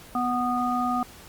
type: harmonic tone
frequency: 246.5 Hz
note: B3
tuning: 3 cents flat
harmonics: 1 / 3 / 5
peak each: -27 / -27 / -27 dBFS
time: 0.15-1.03 s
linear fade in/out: 2 ms
effects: pink hiss -47 dBFS RMS until 1.28 s + Opus 48 kbps